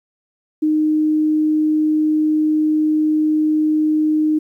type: tone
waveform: sine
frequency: 308 Hz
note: D#4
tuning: 17 cents flat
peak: -13 dBFS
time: 0.62-4.39 s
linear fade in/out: 10 ms
effects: 9-bit